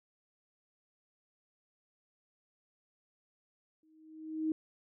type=tone with exponential growth; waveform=sine; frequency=314.7 Hz; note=D#4; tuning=20 cents sharp; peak=-27 dBFS; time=3.83-4.52 s; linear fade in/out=2 ms; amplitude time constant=150 ms; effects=none